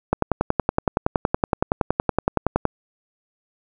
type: click train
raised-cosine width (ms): 1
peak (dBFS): -3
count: 28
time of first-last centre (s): 0.13-2.653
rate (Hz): 10.7
effects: none